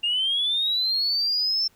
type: linear sweep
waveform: sine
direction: up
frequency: 2794 to 5380 Hz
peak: -20 dBFS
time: 0.03-1.68 s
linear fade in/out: 10 ms
effects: tanh soft clip ceiling -16 dBFS + pink hiss -61 dBFS RMS until 1.75 s